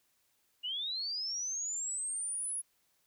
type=linear sweep; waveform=sine; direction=up; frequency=2829 to 10548 Hz; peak=-34 dBFS; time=0.63-2.62 s; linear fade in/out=20 ms; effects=white hiss -74 dBFS RMS until 3.06 s